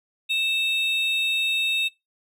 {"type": "tone pair together", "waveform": "triangle", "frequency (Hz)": [2637, 3717], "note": ["E7", "A#7"], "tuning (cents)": [0, -6], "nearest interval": "tritone", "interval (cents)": 594, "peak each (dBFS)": -22, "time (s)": [0.29, 1.89], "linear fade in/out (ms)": 20, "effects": ["noise-tail reverb RT60 0.2 s tail -22 dB re dry"]}